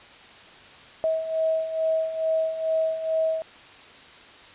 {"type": "beating tone pair", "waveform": "sine", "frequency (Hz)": [640, 642.3], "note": ["D#5", "E5"], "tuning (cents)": [49, -45], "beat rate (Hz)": 2.3, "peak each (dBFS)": [-29, -23], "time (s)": [1.04, 3.42], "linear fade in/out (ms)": 0, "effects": ["white hiss -47 dBFS RMS until 4.54 s", "resampled to 8000 Hz"]}